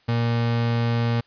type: tone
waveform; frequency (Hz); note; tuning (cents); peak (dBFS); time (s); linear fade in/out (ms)
35% pulse; 117.3; A#2; +11; -18; 0.08-1.21; 10
effects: white hiss -60 dBFS RMS until 1.26 s + resampled to 11025 Hz